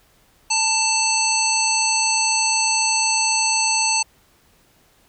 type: harmonic tone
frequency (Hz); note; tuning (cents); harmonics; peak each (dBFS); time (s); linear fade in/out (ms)
886; A5; +12; 1 / 3 / 5 / 7 / 9; -23 / -23 / -23 / -23 / -23; 0.5-4.03; 10
effects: pink hiss -57 dBFS RMS until 5.08 s